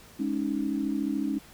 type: chord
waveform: sine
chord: Ab suspended fourth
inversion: none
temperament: equal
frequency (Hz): 207.7 / 277.2 / 311.1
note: Ab3 / Db4 / Eb4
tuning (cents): 0 / 0 / 0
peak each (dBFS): -32 / -29 / -31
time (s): 0.19-1.39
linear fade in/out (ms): 10
effects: pink hiss -52 dBFS RMS until 1.53 s